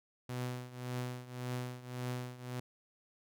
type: tone with tremolo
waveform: sawtooth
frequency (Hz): 124.8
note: B2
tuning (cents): +19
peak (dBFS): -31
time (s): 0.29-2.6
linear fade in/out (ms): 5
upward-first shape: triangle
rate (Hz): 1.8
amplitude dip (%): 85
effects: none